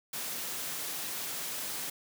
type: high-pass noise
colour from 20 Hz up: white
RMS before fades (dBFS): -37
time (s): 0.13-1.9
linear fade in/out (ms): 5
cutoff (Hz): 110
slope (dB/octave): 48
effects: none